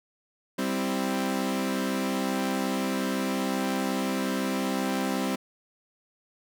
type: chord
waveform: sawtooth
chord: C major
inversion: second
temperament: equal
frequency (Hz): 196 / 261.6 / 329.6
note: G3 / C4 / E4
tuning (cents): 0 / 0 / 0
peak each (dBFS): -26 / -25 / -31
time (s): 0.58-5.36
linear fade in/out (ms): 10
effects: none